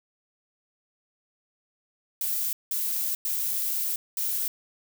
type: noise bursts at uneven times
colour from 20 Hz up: violet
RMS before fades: -28 dBFS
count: 4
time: 2.21-2.53 / 2.71-3.15 / 3.25-3.96 / 4.17-4.48 s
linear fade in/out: 2 ms
effects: none